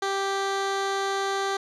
15% pulse tone with low-pass filter, 392 Hz, G4, in tune, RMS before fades -27 dBFS, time 0.02-1.57 s, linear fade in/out 5 ms, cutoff 6000 Hz, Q 1, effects none

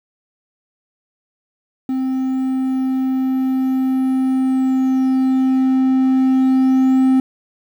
triangle tone with level ramp, 261.6 Hz, C4, in tune, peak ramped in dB -15 to -8 dBFS, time 1.89-7.2 s, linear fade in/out 2 ms, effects 8-bit

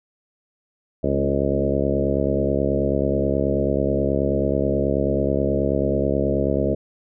harmonic tone with a mistuned harmonic, 69.3 Hz, C#2, in tune, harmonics 1 / 2 / 3 / 4 / 5 / 6 / 7 / 8 / 9, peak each -27 / -27 / -27 / -27 / -27 / -27 / -27 / -27 / -27 dBFS, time 1.03-6.75 s, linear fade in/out 10 ms, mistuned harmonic 4, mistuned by -16 cents, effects none

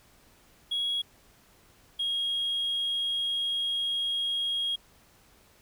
triangle tone pair in turn, 3322 / 3274 Hz, G#7 / G#7, 0 / -25 cents, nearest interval unison, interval 25 cents, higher first, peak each -24 dBFS, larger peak neither, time 0.71-1.02 / 1.99-4.76 s, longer second, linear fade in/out 10 ms, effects tanh soft clip ceiling -23 dBFS + pink hiss -60 dBFS RMS until 5.61 s

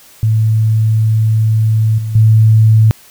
sine tone with level steps, 110 Hz, A2, in tune, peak -8 / -16 / -4 dBFS, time 0.23-2.91 s, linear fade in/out 0 ms, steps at 1.98 / 2.15 s, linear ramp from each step 5 ms, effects white hiss -42 dBFS RMS until 3.1 s

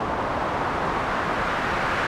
white noise with low-pass filter sweep, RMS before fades -25 dBFS, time 0-2.07 s, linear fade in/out 5 ms, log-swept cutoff 940 to 1500 Hz, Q 1.4, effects none

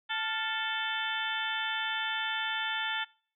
harmonic tone with a mistuned harmonic, 440 Hz, A4, in tune, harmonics 2 / 3 / 4 / 5 / 6 / 7 / 8, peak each -37 / -38 / -35 / -41 / -42 / -38 / -37 dBFS, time 0.09-3.05 s, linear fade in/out 20 ms, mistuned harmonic 3, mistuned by +100 cents, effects noise-tail reverb RT60 0.5 s tail -25 dB re dry

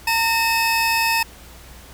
30% pulse tone pair together, 912.9 / 2582 Hz, A#5 / E7, -36 / -37 cents, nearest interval octave + tritone, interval 1799 cents, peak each -17 dBFS, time 0.07-1.23 s, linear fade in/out 5 ms, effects added 60 Hz sine -44 dBFS peak until 1.93 s + pink hiss -44 dBFS RMS until 1.93 s

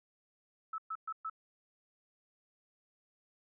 sine tone bursts, 1306 Hz, E6, 17 cents flat, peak -36 dBFS, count 4, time 0.73-1.298 s, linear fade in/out 5 ms, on 52 ms, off 120 ms, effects none

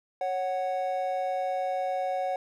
triangle tone pair together, 551.7 / 742 Hz, C#5 / F#5, -8 / +5 cents, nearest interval perfect fourth, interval 513 cents, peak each -29 / -27 dBFS, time 0.21-2.36 s, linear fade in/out 2 ms, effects none

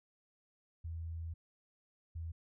sine tone bursts at uneven times, 82.41 Hz, E2, in tune, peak -39 dBFS, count 2, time 0.84-1.34 / 2.15-2.32 s, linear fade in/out 10 ms, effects none

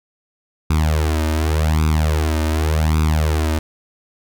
sawtooth tone with flanger, 77.78 Hz, D#2, in tune, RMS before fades -17 dBFS, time 0.7-3.59 s, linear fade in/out 5 ms, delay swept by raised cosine 0.81 to 3.31 ms, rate 0.87 Hz, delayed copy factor +1, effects none

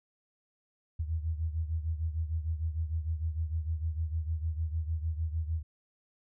sine beating tone pair, 79 / 85.6 Hz, D#2 / F2, +27 / -34 cents, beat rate 6.6 Hz, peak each -31 / -36 dBFS, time 0.99-5.63 s, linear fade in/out 10 ms, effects none

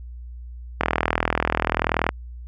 click train, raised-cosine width 0.5 ms, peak -3 dBFS, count 53, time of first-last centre 0.81-2.091 s, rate 40.6 Hz, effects added 60 Hz sine -34 dBFS peak until 2.47 s

